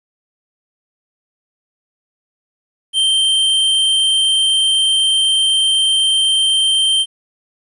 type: tone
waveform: square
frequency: 3136 Hz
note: G7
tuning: in tune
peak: -12 dBFS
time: 2.93-7.06 s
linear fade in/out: 50 ms
effects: resampled to 24000 Hz + 9-bit